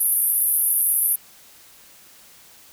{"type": "band-pass noise", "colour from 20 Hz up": "white", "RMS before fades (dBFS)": -20, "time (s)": [0, 1.16], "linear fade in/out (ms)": 10, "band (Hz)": [10000, 13000], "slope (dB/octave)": 96, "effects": ["white hiss -49 dBFS RMS until 2.72 s"]}